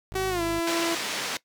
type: tone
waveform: 20% pulse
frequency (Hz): 51.91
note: G#1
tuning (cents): 0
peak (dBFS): -31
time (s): 0.12-0.6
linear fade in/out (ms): 0
type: tone with pitch glide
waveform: sawtooth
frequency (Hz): 378.7 to 335.4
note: F#4 to E4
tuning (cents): +40 to +30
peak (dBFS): -21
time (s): 0.15-0.95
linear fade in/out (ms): 5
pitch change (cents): -210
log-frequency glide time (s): 0.29-0.42
type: band-pass noise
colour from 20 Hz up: white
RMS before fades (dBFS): -31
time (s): 0.67-1.37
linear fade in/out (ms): 2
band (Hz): 190 to 4900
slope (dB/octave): 12
effects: noise-tail reverb RT60 0.1 s tail -19 dB re dry